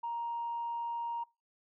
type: tone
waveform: sine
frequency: 937 Hz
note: A#5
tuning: 9 cents sharp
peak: -33 dBFS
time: 0.03-1.24 s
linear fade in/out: 10 ms
effects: noise-tail reverb RT60 0.3 s tail -25 dB re dry + tanh soft clip ceiling -29 dBFS